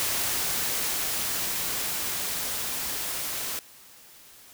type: noise with level ramp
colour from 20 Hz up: white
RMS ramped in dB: -27 to -32 dBFS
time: 0-3.59 s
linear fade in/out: 0 ms
effects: white hiss -51 dBFS RMS until 4.53 s